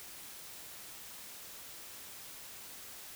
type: silence
effects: white hiss -49 dBFS RMS until 3.15 s